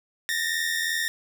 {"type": "tone pair together", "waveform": "sawtooth", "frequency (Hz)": [1786.2, 1869], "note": ["A6", "A#6"], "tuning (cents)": [26, 4], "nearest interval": "minor second", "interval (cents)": 78, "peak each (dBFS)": -24, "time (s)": [0.29, 1.08], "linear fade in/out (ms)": 0, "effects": []}